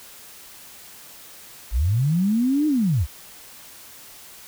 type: linear two-way sweep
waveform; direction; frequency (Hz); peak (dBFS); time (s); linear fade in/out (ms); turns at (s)
sine; up then down; 46.25 to 311.1 to 56.3; -17; 1.71-3.07; 50; 2.67
effects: white hiss -44 dBFS RMS until 4.47 s